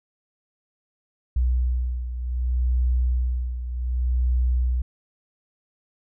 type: beating tone pair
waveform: sine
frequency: 61.74 / 62.4 Hz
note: B1 / B1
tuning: 0 / +19 cents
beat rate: 0.66 Hz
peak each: -21 / -27 dBFS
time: 1.36-4.82 s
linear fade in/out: 5 ms
effects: none